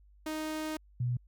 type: tone pair in turn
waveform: sawtooth / sine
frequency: 311.1 / 122.82 Hz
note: D#4 / B2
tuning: 0 / -9 cents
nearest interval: octave + major third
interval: 1609 cents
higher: first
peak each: -30 / -28 dBFS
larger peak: second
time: 0.26-0.77 / 1-1.17 s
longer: first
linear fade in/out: 5 ms
effects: added 50 Hz sine -57 dBFS peak until 1.27 s